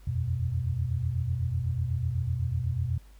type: chord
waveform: sine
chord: E suspended second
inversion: none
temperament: equal with one note detuned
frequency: 82.41 / 90.44 / 123.47 Hz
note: E2 / F#2 / B2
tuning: 0 / -39 / 0 cents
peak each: -32 / -31 / -29 dBFS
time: 0.07-2.98 s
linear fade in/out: 5 ms
effects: added 50 Hz sine -49 dBFS peak until 3.19 s + pink hiss -62 dBFS RMS until 3.19 s